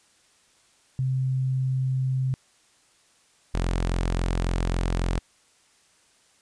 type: tone pair in turn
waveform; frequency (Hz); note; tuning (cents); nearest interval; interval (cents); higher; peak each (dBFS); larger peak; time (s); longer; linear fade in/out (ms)
sine / sawtooth; 130.81 / 43.65; C3 / F1; 0 / 0; octave + perfect fifth; 1900; first; -22 / -19; second; 0.99-2.34 / 3.54-5.19; second; 0
effects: white hiss -61 dBFS RMS until 6.41 s + resampled to 22050 Hz